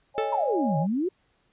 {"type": "chord", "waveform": "sine", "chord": "C# suspended second", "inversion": "none", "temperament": "equal with one note detuned", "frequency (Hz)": [554.4, 622.3, 820.6], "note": ["C#5", "D#5", "G#5"], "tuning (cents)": [0, 0, -21], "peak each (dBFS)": [-31, -35, -29], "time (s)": [0.14, 0.87], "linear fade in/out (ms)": 50}
{"type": "tone with exponential decay", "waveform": "45% pulse", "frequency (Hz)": 440, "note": "A4", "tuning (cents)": 0, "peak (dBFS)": -23, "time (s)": [0.18, 0.56], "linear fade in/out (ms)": 0, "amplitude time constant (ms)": 81}
{"type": "exponential two-way sweep", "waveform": "sine", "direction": "down then up", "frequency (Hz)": [1002, 145.8, 392.7], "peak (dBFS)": -23, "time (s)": [0.32, 1.09], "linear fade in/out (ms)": 10, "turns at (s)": 0.78}
{"effects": ["pink hiss -68 dBFS RMS until 1.52 s", "resampled to 8000 Hz"]}